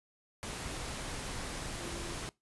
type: tone in noise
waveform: sine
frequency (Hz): 343.4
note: F4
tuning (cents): -29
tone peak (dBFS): -46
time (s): 1.8-2.14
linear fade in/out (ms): 0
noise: pink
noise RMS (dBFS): -40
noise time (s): 0.43-2.29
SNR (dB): -9
effects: noise-tail reverb RT60 0.2 s tail -22 dB re dry + resampled to 24000 Hz